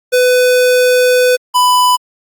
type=tone pair in turn; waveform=square; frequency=500 / 995.7 Hz; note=B4 / B5; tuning=+21 / +14 cents; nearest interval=octave; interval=1193 cents; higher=second; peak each=-8 dBFS; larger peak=neither; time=0.12-1.37 / 1.54-1.97 s; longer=first; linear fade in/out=20 ms; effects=Opus 48 kbps